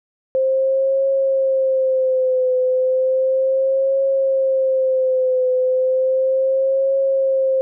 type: tone with vibrato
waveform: sine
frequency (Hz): 525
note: C5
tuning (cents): +6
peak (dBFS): -14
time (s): 0.35-7.61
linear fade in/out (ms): 0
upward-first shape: triangle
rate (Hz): 0.34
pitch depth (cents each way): 56
effects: none